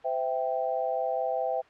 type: chord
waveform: sine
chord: C major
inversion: none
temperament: equal with one note detuned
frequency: 513.4 / 659.3 / 784 Hz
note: C5 / E5 / G5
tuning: -33 / 0 / 0 cents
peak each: -31 / -30 / -31 dBFS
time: 0.04-1.62 s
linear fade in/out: 20 ms
effects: white hiss -56 dBFS RMS until 1.69 s + low-pass 2000 Hz 12 dB/octave